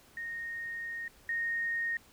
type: tone pair in turn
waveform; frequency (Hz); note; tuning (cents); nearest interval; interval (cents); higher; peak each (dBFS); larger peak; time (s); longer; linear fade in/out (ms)
sine; 1855 / 1855; A#6 / A#6; -9 / -9; unison; 0; neither; -36 / -30; second; 0.17-1.08 / 1.29-1.97; first; 2
effects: pink hiss -60 dBFS RMS until 2.12 s